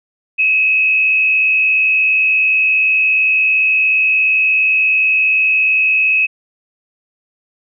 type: tone with frequency modulation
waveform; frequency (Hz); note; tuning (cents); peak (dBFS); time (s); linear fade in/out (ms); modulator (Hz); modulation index
sine; 2566; E7; -47; -10; 0.38-6.27; 20; 77.2; 0.72
effects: none